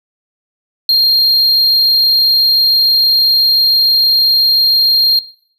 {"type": "tone", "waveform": "triangle", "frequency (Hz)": 4211, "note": "C8", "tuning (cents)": 10, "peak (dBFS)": -6, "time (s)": [0.89, 5.19], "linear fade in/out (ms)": 2, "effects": ["noise-tail reverb RT60 0.6 s tail -19 dB re dry"]}